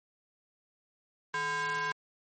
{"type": "ring-modulated tone", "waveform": "square", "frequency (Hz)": 293.7, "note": "D4", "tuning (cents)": 0, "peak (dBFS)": -28, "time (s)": [1.34, 1.92], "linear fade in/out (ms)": 2, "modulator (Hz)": 1310, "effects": ["MP3 32 kbps"]}